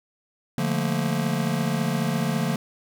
square chord, Bb major seventh, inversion first, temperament just, 145.68 / 174.81 / 218.5 / 233.1 Hz, D3 / F3 / A3 / Bb3, -14 / +2 / -12 / 0 cents, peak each -28 / -28 / -30 / -30 dBFS, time 0.58-2.56 s, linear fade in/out 2 ms, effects none

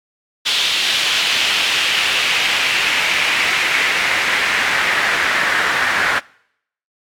pink noise with band-pass filter sweep, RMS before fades -17 dBFS, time 0.45-6.2 s, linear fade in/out 20 ms, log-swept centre 3400 to 1600 Hz, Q 2.5, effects noise-tail reverb RT60 0.7 s tail -24 dB re dry + AAC 64 kbps

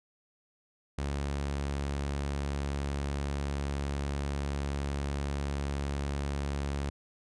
sawtooth tone, 70.5 Hz, C#2, 30 cents sharp, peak -27 dBFS, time 0.98-6.9 s, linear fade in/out 5 ms, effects resampled to 22050 Hz

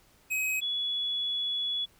square / sine tone pair in turn, 2536 / 3394 Hz, D#7 / G#7, +32 / +37 cents, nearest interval perfect fourth, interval 505 cents, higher second, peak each -28 dBFS, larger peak neither, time 0.3-0.61 / 0.61-1.86 s, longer second, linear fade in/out 20 ms, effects pink hiss -62 dBFS RMS until 1.99 s

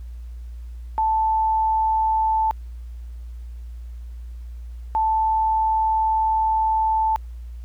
sine tone pair in turn, 880 / 880 Hz, A5 / A5, 0 / 0 cents, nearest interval unison, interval 0 cents, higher neither, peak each -17 dBFS, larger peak neither, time 0.98-2.51 / 4.95-7.16 s, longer second, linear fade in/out 0 ms, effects added 59 Hz sine -32 dBFS peak until 7.64 s + pink hiss -61 dBFS RMS until 7.64 s

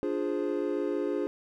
triangle chord, D half-diminished seventh, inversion none, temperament equal, 293.7 / 349.2 / 415.3 / 523.3 Hz, D4 / F4 / Ab4 / C5, 0 / 0 / 0 / 0 cents, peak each -31 / -31 / -30 / -34 dBFS, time 0.03-1.27 s, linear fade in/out 0 ms, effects none

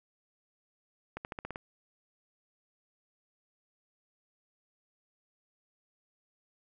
accelerating click train, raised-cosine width 0.5 ms, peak -23 dBFS, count 7, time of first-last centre 1.17-1.559 s, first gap 79 ms, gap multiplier 0.92, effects none

